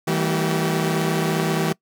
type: tone cluster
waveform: sawtooth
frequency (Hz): 161.4 / 196 / 224.6 / 382.6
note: E3 / G3 / A3 / G4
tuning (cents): -36 / 0 / +36 / -42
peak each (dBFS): -18 / -25 / -24 / -21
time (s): 0.07-1.73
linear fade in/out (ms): 10
effects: noise-tail reverb RT60 0.1 s tail -23 dB re dry